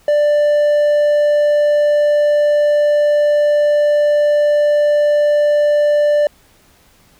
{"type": "tone", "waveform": "triangle", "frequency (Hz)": 590, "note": "D5", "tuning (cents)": 8, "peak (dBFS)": -8, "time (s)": [0.08, 6.27], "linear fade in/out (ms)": 2, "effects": ["pink hiss -51 dBFS RMS until 7.19 s"]}